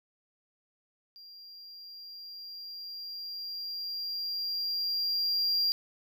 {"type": "tone with level ramp", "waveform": "triangle", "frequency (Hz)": 4769, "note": "D8", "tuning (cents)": 26, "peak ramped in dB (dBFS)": [-47, -23], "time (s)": [1.16, 5.72], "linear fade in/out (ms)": 0, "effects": []}